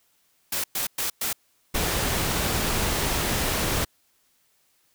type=noise bursts; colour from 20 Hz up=white; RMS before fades=-27 dBFS; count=4; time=0.52-1.33 s; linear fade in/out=5 ms; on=120 ms; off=110 ms
type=noise; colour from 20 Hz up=pink; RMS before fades=-25 dBFS; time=1.74-3.85 s; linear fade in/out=10 ms
effects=white hiss -66 dBFS RMS until 4.94 s